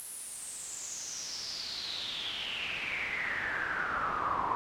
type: noise with band-pass filter sweep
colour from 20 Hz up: brown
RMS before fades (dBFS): -36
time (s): 0-4.55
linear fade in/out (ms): 0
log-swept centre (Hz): 11000 to 1000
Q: 7.3
effects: none